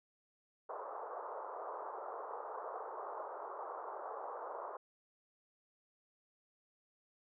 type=band-pass noise; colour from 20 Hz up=white; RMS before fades=-45 dBFS; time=0.69-4.77 s; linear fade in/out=5 ms; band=410 to 1200 Hz; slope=48 dB/octave; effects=none